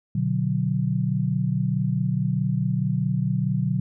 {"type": "chord", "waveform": "sine", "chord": "B minor", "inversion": "none", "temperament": "just", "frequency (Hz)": [123.47, 148.16, 185.21], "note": ["B2", "D3", "F#3"], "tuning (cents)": [0, 16, 2], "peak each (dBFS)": -25, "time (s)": [0.15, 3.8], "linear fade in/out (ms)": 5, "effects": []}